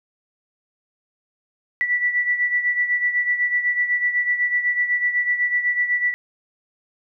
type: beating tone pair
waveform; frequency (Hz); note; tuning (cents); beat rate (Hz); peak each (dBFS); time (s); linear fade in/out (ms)
sine; 1959 / 1967; B6 / B6; -15 / -7; 8; -19 / -25; 1.81-6.14; 0
effects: none